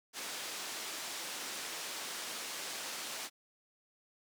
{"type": "band-pass noise", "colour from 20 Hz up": "white", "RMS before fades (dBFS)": -42, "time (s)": [0.13, 3.3], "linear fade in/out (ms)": 50, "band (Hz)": [260, 7200], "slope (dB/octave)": 12, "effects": []}